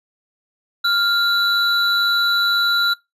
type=tone pair together; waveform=triangle; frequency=1396.9 / 3951 Hz; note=F6 / B7; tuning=0 / 0 cents; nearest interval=octave + tritone; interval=1800 cents; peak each=-16 dBFS; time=0.84-2.94 s; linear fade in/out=10 ms; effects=noise-tail reverb RT60 0.2 s tail -21 dB re dry + resampled to 32000 Hz